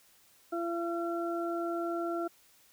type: harmonic tone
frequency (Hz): 340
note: F4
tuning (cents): -46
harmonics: 1 / 2 / 4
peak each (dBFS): -33 / -36 / -39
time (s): 0.52-2.28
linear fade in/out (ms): 10
effects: white hiss -63 dBFS RMS until 2.72 s